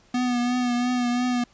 square tone with vibrato, 245.6 Hz, B3, 9 cents flat, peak -22 dBFS, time 0.14-1.44 s, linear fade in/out 5 ms, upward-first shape triangle, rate 2.9 Hz, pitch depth 37 cents each way, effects pink hiss -58 dBFS RMS until 1.53 s + resampled to 16000 Hz

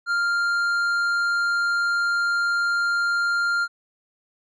sine tone with tanh clipping, 1396.9 Hz, F6, in tune, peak -21 dBFS, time 0.06-3.68 s, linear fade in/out 50 ms, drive 8 dB, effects none

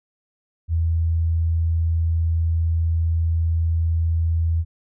sine tone, 82.41 Hz, E2, in tune, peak -17 dBFS, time 0.68-4.65 s, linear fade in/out 50 ms, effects none

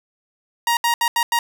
sawtooth tone bursts at uneven times, 941 Hz, A#5, 16 cents sharp, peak -12 dBFS, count 5, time 0.67-0.77 / 0.84-0.94 / 1.01-1.08 / 1.16-1.23 / 1.32-1.39 s, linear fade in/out 2 ms, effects none

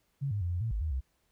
sine tone with pitch steps, 138.8 / 102.5 / 87.4 / 88 / 113.1 / 52.9 / 77.9 / 65.3 Hz, C#3 / G#2 / F2 / F2 / A2 / G#1 / D#2 / C2, +3 / -22 / +2 / +14 / +48 / +33 / +3 / -3 cents, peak -29 dBFS, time 0.21-1.01 s, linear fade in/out 20 ms, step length 100 ms, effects pink hiss -74 dBFS RMS until 1.31 s

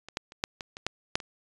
clicks, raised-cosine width 0.2 ms, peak -25 / -13 / -29 / -9 / -19 / -23 / -10 / -6 / -24 dBFS, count 9, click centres 0.086 / 0.171 / 0.321 / 0.439 / 0.608 / 0.769 / 0.866 / 1.155 / 1.202 s, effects resampled to 22050 Hz

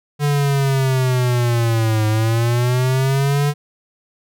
square linear two-way sweep, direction down then up, 146.83 to 107.2 to 146.83 Hz, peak -15 dBFS, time 0.19-3.54 s, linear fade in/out 50 ms, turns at 2.07 s, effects none

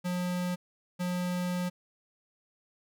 square tone pair in turn, 179.1 / 179.1 Hz, F3 / F3, +44 / +44 cents, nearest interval unison, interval 0 cents, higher neither, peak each -30 / -30 dBFS, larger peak neither, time 0.04-0.56 / 0.99-1.7 s, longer second, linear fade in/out 20 ms, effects none

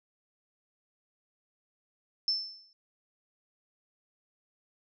sine tone with exponential decay, 5300 Hz, E8, 9 cents sharp, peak -23 dBFS, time 2.28-2.73 s, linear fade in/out 1 ms, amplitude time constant 96 ms, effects none

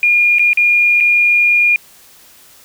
sine tone with dropouts, 2423 Hz, D#7, 47 cents flat, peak -8 dBFS, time 0.03-1.76 s, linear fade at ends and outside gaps 1 ms, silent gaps 0.385-0.394 / 0.532-0.573 / 1.003-1.007 s, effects white hiss -44 dBFS RMS until 2.64 s

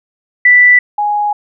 sine tone pair in turn, 1975.5 / 830.6 Hz, B6 / G#5, 0 / 0 cents, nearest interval octave + minor third, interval 1500 cents, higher first, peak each -3 / -11 dBFS, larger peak first, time 0.45-0.79 / 0.98-1.33 s, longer second, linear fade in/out 5 ms, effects none

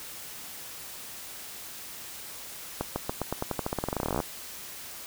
accelerating click train, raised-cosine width 1 ms, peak -14 dBFS, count 26, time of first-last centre 2.81-4.202 s, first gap 150 ms, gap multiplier 0.9, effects white hiss -42 dBFS RMS until 5.06 s

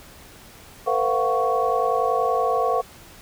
sine tone cluster, 457.1 / 508 / 690 / 740 / 1112 Hz, A#4 / B4 / F5 / F#5 / C#6, -34 / +49 / -21 / 0 / +5 cents, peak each -25 dBFS, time 0.86-2.82 s, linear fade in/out 20 ms, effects pink hiss -46 dBFS RMS until 3.21 s

